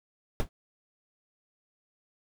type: noise with exponential decay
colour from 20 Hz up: brown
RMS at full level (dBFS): -22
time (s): 0.4-0.49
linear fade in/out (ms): 0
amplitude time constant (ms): 19
effects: none